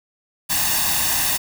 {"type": "noise with comb filter", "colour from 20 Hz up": "white", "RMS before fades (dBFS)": -20, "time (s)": [0.49, 1.38], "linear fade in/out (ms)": 20, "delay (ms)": 1.1, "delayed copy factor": 0.7, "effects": []}